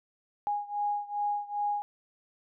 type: beating tone pair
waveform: sine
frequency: 823 / 825.5 Hz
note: G#5 / G#5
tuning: -16 / -11 cents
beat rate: 2.5 Hz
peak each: -31 / -33 dBFS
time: 0.47-1.82 s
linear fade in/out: 0 ms
effects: none